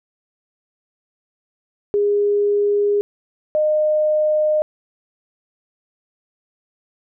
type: tone pair in turn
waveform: sine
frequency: 409.7 / 611.7 Hz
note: G#4 / D#5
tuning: -24 / -30 cents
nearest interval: perfect fifth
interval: 694 cents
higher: second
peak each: -14 dBFS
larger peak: neither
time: 1.94-3.01 / 3.55-4.62 s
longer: neither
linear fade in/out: 0 ms
effects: none